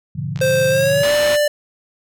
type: chord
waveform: sine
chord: G# diminished seventh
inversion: none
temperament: equal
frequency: 103.83 / 123.47 / 146.83 / 174.61 Hz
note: G#2 / B2 / D3 / F3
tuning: 0 / 0 / 0 / 0 cents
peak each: -30 / -27 / -24 / -29 dBFS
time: 0.15-1.04 s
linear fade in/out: 10 ms
type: click train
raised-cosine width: 0.2 ms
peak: -18 dBFS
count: 68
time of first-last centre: 0.36-1.366 s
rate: 66.6 Hz
type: tone with pitch glide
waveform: square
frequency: 523.3 to 590.8 Hz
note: C5 to D5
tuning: 0 to +10 cents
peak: -14 dBFS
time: 0.41-1.48 s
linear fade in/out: 5 ms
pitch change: +210 cents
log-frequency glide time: 0.69-1.15 s
type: low-pass noise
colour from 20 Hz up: white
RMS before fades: -26 dBFS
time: 1.03-1.36 s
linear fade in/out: 2 ms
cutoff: 3100 Hz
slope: 12 dB/octave
effects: none